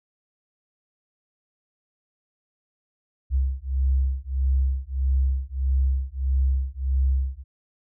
sine beating tone pair, 65.6 / 67.2 Hz, C2 / C2, +5 / +47 cents, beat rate 1.6 Hz, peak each -23 dBFS, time 3.3-7.44 s, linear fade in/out 50 ms, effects none

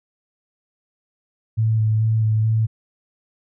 sine tone with vibrato, 110 Hz, A2, in tune, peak -15 dBFS, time 1.57-2.67 s, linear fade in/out 20 ms, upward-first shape square, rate 2.3 Hz, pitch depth 15 cents each way, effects none

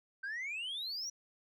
sine exponential sweep, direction up, 1533 to 5920 Hz, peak -35 dBFS, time 0.23-1.1 s, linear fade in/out 10 ms, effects tanh soft clip ceiling -36 dBFS

